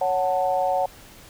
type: chord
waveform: sine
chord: F# minor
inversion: second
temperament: just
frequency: 555 / 740 / 888 Hz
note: C#5 / F#5 / A5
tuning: +2 / 0 / +16 cents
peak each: -24 / -22 / -28 dBFS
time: 0.01-0.86 s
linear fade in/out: 5 ms
effects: pink hiss -47 dBFS RMS until 1.29 s